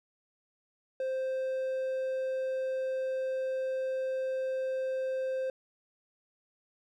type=tone; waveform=triangle; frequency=523.3 Hz; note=C5; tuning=in tune; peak=-28 dBFS; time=1-5.5 s; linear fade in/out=2 ms; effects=none